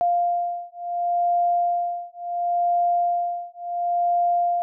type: beating tone pair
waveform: sine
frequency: 698.5 / 699.21 Hz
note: F5 / F5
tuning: 0 / +2 cents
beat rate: 0.71 Hz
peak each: -23 dBFS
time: 0.01-4.62 s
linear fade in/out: 0 ms
effects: none